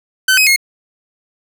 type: tone with pitch steps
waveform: sawtooth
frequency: 1527 / 2532 / 2156 Hz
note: G6 / D#7 / C#7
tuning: -46 / +30 / -49 cents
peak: -5 dBFS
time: 0.28-0.562 s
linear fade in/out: 5 ms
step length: 94 ms
effects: none